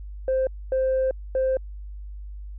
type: tone bursts at uneven times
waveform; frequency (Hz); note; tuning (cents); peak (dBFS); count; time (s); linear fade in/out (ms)
sine; 523.3; C5; 0; -18; 3; 0.28-0.47 / 0.72-1.11 / 1.35-1.57; 2
effects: tanh soft clip ceiling -17 dBFS + added 50 Hz sine -34 dBFS peak until 2.58 s